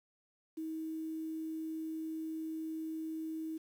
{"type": "tone with quantisation", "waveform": "sine", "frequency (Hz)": 318.5, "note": "D#4", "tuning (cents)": 41, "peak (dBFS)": -37, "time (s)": [0.57, 3.58], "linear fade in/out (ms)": 10, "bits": 10, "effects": []}